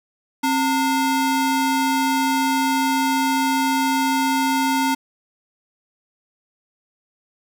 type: ring-modulated tone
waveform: square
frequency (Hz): 587.3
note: D5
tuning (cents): 0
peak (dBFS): -15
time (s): 0.43-4.95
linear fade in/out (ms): 10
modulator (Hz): 320
effects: none